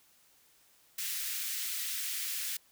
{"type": "high-pass noise", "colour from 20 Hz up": "white", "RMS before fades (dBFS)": -36, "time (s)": [0.98, 2.57], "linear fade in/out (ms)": 5, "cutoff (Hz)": 1700, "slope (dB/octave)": 24, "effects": ["white hiss -65 dBFS RMS until 2.71 s"]}